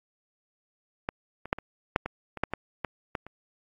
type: clicks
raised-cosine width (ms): 0.5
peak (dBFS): -13 / -23 / -8 / -22 / -7 / -17 / -23 / -9 / -13 / -14 / -15 / -28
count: 12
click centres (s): 1.089 / 1.456 / 1.529 / 1.586 / 1.961 / 2.06 / 2.373 / 2.436 / 2.536 / 2.847 / 3.152 / 3.266
effects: AAC 48 kbps